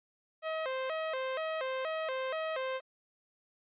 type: tone with vibrato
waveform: sawtooth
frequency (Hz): 577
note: D5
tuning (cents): -31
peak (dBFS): -29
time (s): 0.42-2.81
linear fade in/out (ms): 50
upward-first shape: square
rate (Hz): 2.1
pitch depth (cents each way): 170
effects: resampled to 8000 Hz